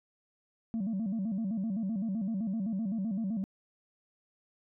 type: tone with vibrato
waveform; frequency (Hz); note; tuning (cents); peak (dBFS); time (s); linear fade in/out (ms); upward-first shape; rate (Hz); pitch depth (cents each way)
sine; 207.7; G#3; 0; -28; 0.74-3.44; 0; square; 7.8; 150
effects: tanh soft clip ceiling -28 dBFS